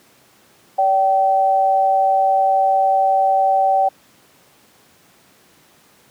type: tone pair together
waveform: sine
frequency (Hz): 574 / 770.5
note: D5 / G5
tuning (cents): -40 / -30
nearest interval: perfect fourth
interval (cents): 510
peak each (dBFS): -20 / -13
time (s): 0.78-3.89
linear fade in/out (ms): 10
effects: pink hiss -52 dBFS RMS until 6.1 s + high-pass 150 Hz 12 dB/octave